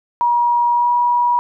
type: tone with pitch glide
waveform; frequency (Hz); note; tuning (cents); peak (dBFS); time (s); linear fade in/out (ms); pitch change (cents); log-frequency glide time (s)
sine; 956 to 965.4; A#5 to B5; +43 to -40; -12; 0.21-1.39; 0; +17; 0.73-0.9
effects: none